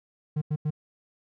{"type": "tone bursts", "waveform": "triangle", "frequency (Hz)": 151.2, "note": "D#3", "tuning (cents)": -49, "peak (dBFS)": -22, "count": 3, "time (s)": [0.36, 0.706], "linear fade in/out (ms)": 10, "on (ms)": 56, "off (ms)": 89, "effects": []}